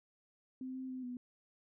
sine tone with pitch steps, 258.7 / 260.4 / 257.2 / 247.3 Hz, C4 / C4 / C4 / B3, -19 / -8 / -30 / +3 cents, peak -40 dBFS, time 0.61-1.17 s, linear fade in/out 2 ms, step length 140 ms, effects none

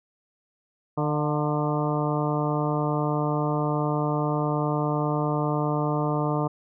harmonic tone with a mistuned harmonic, 149.8 Hz, D3, 35 cents sharp, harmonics 1 / 2 / 3 / 4 / 5 / 6 / 7 / 8, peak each -26 / -29 / -31 / -32 / -33 / -34 / -34 / -35 dBFS, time 0.97-6.48 s, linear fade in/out 10 ms, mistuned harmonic 5, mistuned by -43 cents, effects none

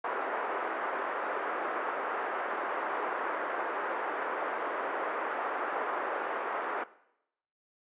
white band-pass noise, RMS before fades -34 dBFS, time 0.04-6.84 s, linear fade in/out 5 ms, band 360 to 1500 Hz, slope 24 dB/octave, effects noise-tail reverb RT60 0.8 s tail -18 dB re dry + resampled to 8000 Hz

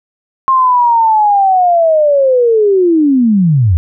sine linear sweep, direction down, 1069 to 77.4 Hz, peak -6 dBFS, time 0.48-3.77 s, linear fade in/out 0 ms, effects none

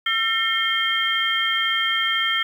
sine tone cluster, 1347 / 1813 / 2153 / 3171 Hz, E6 / A#6 / C7 / G7, +37 / -49 / +49 / +19 cents, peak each -26 / -25 / -26 / -22 dBFS, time 0.06-2.43 s, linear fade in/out 5 ms, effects 8-bit

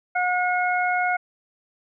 harmonic tone, 723 Hz, F#5, 40 cents flat, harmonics 1 / 2 / 3, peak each -22 / -25 / -27 dBFS, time 0.15-1.17 s, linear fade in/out 10 ms, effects none

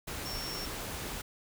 sine tone in noise, 5460 Hz, F8, 40 cents flat, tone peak -39 dBFS, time 0.25-0.66 s, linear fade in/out 10 ms, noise pink, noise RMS -39 dBFS, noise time 0.07-1.22 s, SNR -3 dB, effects none

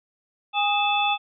sine tone cluster, 816 / 1248 / 2617 / 3469 Hz, G#5 / D#6 / E7 / A7, -31 / +5 / -13 / -25 cents, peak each -22 / -30 / -25 / -27 dBFS, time 0.53-1.18 s, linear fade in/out 50 ms, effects none

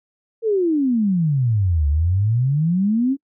sine exponential two-way sweep, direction down then up, 466.2 to 70.5 to 282.4 Hz, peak -15 dBFS, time 0.42-3.17 s, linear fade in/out 50 ms, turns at 1.88 s, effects noise-tail reverb RT60 0.1 s tail -25 dB re dry

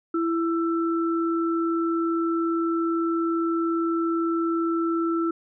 sine tone pair together, 332.8 / 1331.2 Hz, E4 / E6, +17 / +17 cents, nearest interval 2 octaves, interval 2400 cents, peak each -22 / -29 dBFS, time 0.14-5.31 s, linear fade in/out 5 ms, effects none

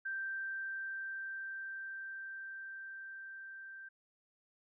sine tone with level ramp, 1568 Hz, G6, in tune, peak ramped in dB -36 to -47 dBFS, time 0.05-3.89 s, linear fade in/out 10 ms, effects none

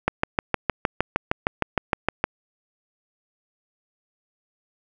click train, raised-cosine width 0.5 ms, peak -4 dBFS, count 15, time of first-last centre 0.08-2.24 s, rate 6.48 Hz, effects none

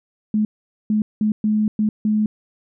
sine tone bursts at uneven times, 213.5 Hz, G#3, 48 cents sharp, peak -15 dBFS, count 6, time 0.34-0.45 / 0.9-1.02 / 1.21-1.32 / 1.44-1.68 / 1.79-1.89 / 2.05-2.26 s, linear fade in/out 2 ms, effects none

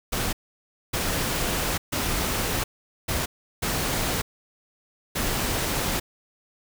pink noise bursts at uneven times, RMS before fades -26 dBFS, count 6, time 0.12-0.33 / 0.93-1.78 / 1.92-2.64 / 3.08-3.26 / 3.62-4.22 / 5.15-6 s, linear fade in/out 10 ms, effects none

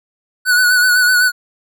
square tone with vibrato, 1480 Hz, F#6, in tune, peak -10 dBFS, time 0.45-1.32 s, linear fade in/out 50 ms, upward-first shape sine, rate 7.9 Hz, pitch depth 39 cents each way, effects none

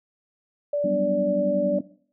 sine tone, 581 Hz, D5, 19 cents flat, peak -21 dBFS, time 0.73-1.79 s, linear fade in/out 5 ms
sine chord, G major seventh, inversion third, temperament equal, 185 / 196 / 246.9 / 293.7 Hz, F#3 / G3 / B3 / D4, 0 / 0 / 0 / 0 cents, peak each -31 / -29 / -31 / -28 dBFS, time 0.84-1.81 s, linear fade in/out 5 ms
effects noise-tail reverb RT60 0.5 s tail -17 dB re dry

